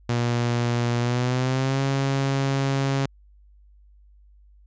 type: tone with pitch glide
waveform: sawtooth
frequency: 119.6 to 136.59 Hz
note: A#2 to C#3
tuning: +45 to -25 cents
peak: -17 dBFS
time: 0.09-3.06 s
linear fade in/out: 5 ms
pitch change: +230 cents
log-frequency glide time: 0.99-1.81 s
effects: added 50 Hz sine -50 dBFS peak until 4.66 s + resampled to 16000 Hz